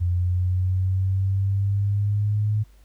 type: exponential sweep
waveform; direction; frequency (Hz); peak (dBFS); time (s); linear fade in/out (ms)
sine; up; 87.8 to 106.9; -19; 0-2.64; 20
effects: added 50 Hz sine -49 dBFS peak until 2.84 s + pink hiss -62 dBFS RMS until 2.84 s